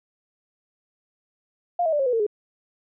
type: tone with pitch steps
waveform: sine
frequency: 701 / 642.8 / 589.5 / 540.5 / 495.7 / 454.5 / 416.8 Hz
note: F5 / E5 / D5 / C#5 / B4 / A#4 / G#4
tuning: +6 / -44 / +6 / -44 / +6 / -44 / +6 cents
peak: -19 dBFS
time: 1.79-2.266 s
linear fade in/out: 5 ms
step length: 68 ms
effects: none